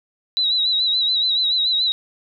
sine tone with vibrato, 3916 Hz, B7, 15 cents flat, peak -16 dBFS, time 0.37-1.92 s, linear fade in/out 0 ms, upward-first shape sine, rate 7 Hz, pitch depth 61 cents each way, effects none

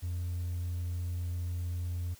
triangle tone, 87.31 Hz, F2, in tune, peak -29 dBFS, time 0.02-2.15 s, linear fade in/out 20 ms, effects tanh soft clip ceiling -27 dBFS + white hiss -57 dBFS RMS until 2.19 s

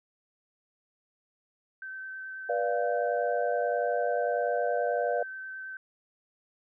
sine tone with vibrato, 1542 Hz, G6, 29 cents flat, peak -37 dBFS, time 1.82-5.77 s, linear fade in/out 2 ms, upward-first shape triangle, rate 9.4 Hz, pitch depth 12 cents each way
sine chord, B diminished, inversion none, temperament equal with one note detuned, 485.7 / 587.3 / 698.5 Hz, B4 / D5 / F5, -29 / 0 / 0 cents, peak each -30 dBFS, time 2.49-5.23 s, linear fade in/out 5 ms
effects none

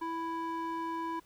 square tone with band-pass filter, 330.3 Hz, E4, 4 cents sharp, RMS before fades -36 dBFS, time 0.01-1.2 s, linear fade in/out 10 ms, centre 830 Hz, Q 2.6, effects pink hiss -64 dBFS RMS until 1.25 s

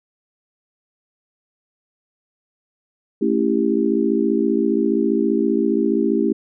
sine chord, A dominant seventh, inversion none, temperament just, 220 / 275 / 330 / 396 Hz, A3 / C#4 / E4 / G4, 0 / -14 / +2 / +18 cents, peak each -21 dBFS, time 3.21-6.33 s, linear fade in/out 10 ms, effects none

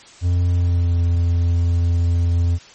triangle tone with pitch glide, 88 to 85.74 Hz, F2 to F2, +14 to -31 cents, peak -12 dBFS, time 0.21-2.59 s, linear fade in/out 50 ms, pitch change -45 cents, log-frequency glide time 0.49-0.98 s, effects white hiss -44 dBFS RMS until 2.74 s + MP3 32 kbps

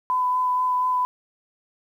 sine tone with vibrato, 1004 Hz, B5, 28 cents sharp, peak -19 dBFS, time 0.1-1.05 s, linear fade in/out 0 ms, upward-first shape sine, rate 4.2 Hz, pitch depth 11 cents each way, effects 9-bit

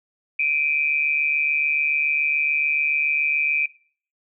sine tone pair together, 2353 / 2500 Hz, D7 / D#7, +3 / +8 cents, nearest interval minor second, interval 105 cents, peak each -22 dBFS, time 0.39-3.66 s, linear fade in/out 5 ms, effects noise-tail reverb RT60 0.5 s tail -20 dB re dry

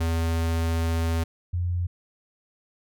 square / sine tone pair in turn, 82.5 / 88.12 Hz, E2 / F2, +2 / +16 cents, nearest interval minor second, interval 114 cents, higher second, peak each -23 dBFS, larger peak neither, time 0-1.24 / 1.53-1.87 s, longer first, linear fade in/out 10 ms, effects none

